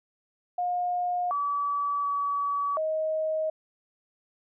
sine tone with pitch steps, 714 / 1147 / 1140 / 629 Hz, F5 / D6 / C#6 / D#5, +38 / -41 / +48 / +19 cents, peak -25 dBFS, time 0.58-3.5 s, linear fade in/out 5 ms, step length 730 ms, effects none

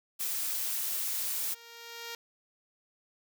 blue noise, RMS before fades -33 dBFS, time 0.19-1.55 s, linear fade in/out 20 ms
5% pulse tone with exponential growth, 466.2 Hz, A#4, in tune, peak -26 dBFS, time 0.44-2.15 s, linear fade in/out 2 ms, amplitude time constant 370 ms
effects none

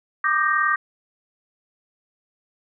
sine chord, Eb major seventh, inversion third, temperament equal with one note detuned, 1174.7 / 1214.7 / 1568 / 1864.7 Hz, D6 / Eb6 / G6 / Bb6, 0 / -42 / 0 / 0 cents, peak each -23 dBFS, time 0.24-0.76 s, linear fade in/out 5 ms, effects none

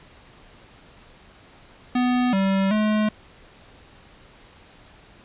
square tone with pitch steps, 248.4 / 193.5 / 213.6 Hz, B3 / G3 / G#3, +10 / -22 / +49 cents, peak -19 dBFS, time 1.95-3.09 s, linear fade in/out 5 ms, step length 380 ms, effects pink hiss -50 dBFS RMS until 5.24 s + resampled to 8000 Hz

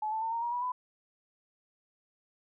sine tone with pitch steps, 858 / 880.1 / 902.7 / 926 / 949.8 / 974.3 / 999.3 Hz, A5 / A5 / A5 / A#5 / A#5 / B5 / B5, -44 / 0 / +44 / -12 / +32 / -24 / +20 cents, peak -30 dBFS, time 0.02-0.72 s, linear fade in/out 5 ms, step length 100 ms, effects none

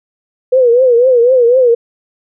sine tone with vibrato, 493.9 Hz, B4, in tune, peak -5 dBFS, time 0.52-1.75 s, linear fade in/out 10 ms, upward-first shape triangle, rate 4 Hz, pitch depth 130 cents each way, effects none

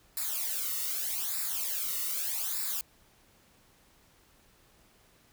blue noise with flanger, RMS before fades -33 dBFS, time 0.17-2.81 s, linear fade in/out 0 ms, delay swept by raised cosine 0.32 to 1.25 ms, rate 0.82 Hz, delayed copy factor -0.85, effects pink hiss -63 dBFS RMS until 5.32 s

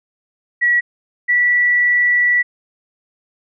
sine tone pair in turn, 1929 / 1953.7 Hz, B6 / B6, -41 / -19 cents, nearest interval unison, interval 22 cents, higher second, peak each -11 dBFS, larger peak neither, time 0.61-0.81 / 1.28-2.43 s, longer second, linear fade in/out 20 ms, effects none

